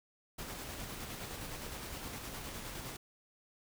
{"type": "noise with tremolo", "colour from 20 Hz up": "pink", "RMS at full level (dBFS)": -43, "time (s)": [0.38, 2.97], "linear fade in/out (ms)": 10, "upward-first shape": "square", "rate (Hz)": 9.7, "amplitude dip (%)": 25, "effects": []}